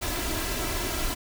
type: noise with comb filter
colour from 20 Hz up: pink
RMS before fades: -29 dBFS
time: 0.01-1.15 s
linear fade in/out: 20 ms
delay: 3 ms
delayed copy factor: +0.65
effects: none